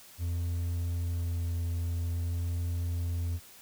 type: tone with vibrato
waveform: triangle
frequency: 85.6 Hz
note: F2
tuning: 34 cents flat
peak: -27 dBFS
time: 0.18-3.4 s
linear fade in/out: 50 ms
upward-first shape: sine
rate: 0.49 Hz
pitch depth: 12 cents each way
effects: white hiss -53 dBFS RMS until 3.61 s